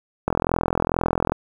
click train, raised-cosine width 1 ms, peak -5 dBFS, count 45, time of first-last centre 0.28-1.32 s, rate 42.3 Hz, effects 7-bit

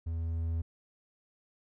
triangle tone with level ramp, 82.41 Hz, E2, in tune, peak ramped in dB -30 to -27 dBFS, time 0.06-0.62 s, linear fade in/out 10 ms, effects none

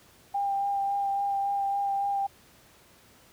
sine tone with vibrato, 797 Hz, G5, 28 cents sharp, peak -25 dBFS, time 0.34-2.27 s, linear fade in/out 10 ms, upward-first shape sine, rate 3.6 Hz, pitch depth 14 cents each way, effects pink hiss -57 dBFS RMS until 3.32 s + high-pass 60 Hz 12 dB/octave

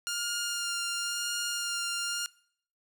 10% pulse tone with vibrato, 1406 Hz, F6, 11 cents sharp, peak -22 dBFS, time 0.07-2.26 s, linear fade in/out 0 ms, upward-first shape sine, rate 0.96 Hz, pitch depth 13 cents each way, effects noise-tail reverb RT60 0.6 s tail -22 dB re dry

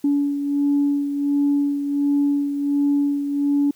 sine beating tone pair, 285 / 286.4 Hz, C#4 / D4, +48 / -43 cents, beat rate 1.4 Hz, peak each -17 / -25 dBFS, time 0.04-3.71 s, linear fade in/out 5 ms, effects tanh soft clip ceiling -11 dBFS + white hiss -56 dBFS RMS until 3.75 s

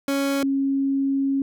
30% pulse / sine tone pair in turn, 277.2 / 273.5 Hz, C#4 / C#4, 0 / -23 cents, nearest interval unison, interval 23 cents, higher first, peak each -18 / -19 dBFS, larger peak first, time 0.08-0.43 / 0.43-1.42 s, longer second, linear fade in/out 2 ms, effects none

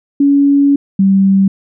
sine tone pair in turn, 281.8 / 194.15 Hz, C#4 / G3, +29 / -16 cents, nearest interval tritone, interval 645 cents, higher first, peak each -6 dBFS, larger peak neither, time 0.2-0.76 / 0.99-1.48 s, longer first, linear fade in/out 5 ms, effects none

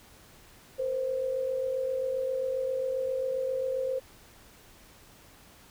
sine tone pair together, 475.8 / 523.3 Hz, A#4 / C5, +35 / 0 cents, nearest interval major second, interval 165 cents, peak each -36 / -28 dBFS, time 0.78-4 s, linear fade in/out 20 ms, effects pink hiss -55 dBFS RMS until 5.7 s

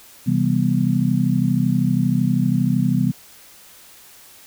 sine chord, C major seventh, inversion none, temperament just, 130.81 / 163.52 / 196.22 / 245.3 Hz, C3 / E3 / G3 / B3, 0 / -14 / +2 / -12 cents, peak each -21 dBFS, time 0.26-3.12 s, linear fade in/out 20 ms, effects white hiss -46 dBFS RMS until 4.46 s

